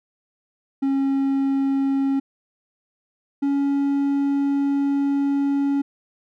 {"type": "tone pair in turn", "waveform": "triangle", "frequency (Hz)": [272.7, 280], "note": ["C#4", "C#4"], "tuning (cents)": [-28, 18], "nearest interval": "unison", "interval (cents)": 46, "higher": "second", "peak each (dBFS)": -16, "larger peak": "neither", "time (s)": [[0.82, 2.2], [3.42, 5.82]], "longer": "second", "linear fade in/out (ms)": 10, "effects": []}